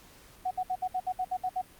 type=tone bursts; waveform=sine; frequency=740 Hz; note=F#5; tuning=in tune; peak=-27 dBFS; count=10; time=0.45-1.617 s; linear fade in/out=10 ms; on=60 ms; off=63 ms; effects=pink hiss -55 dBFS RMS until 1.79 s + Opus 48 kbps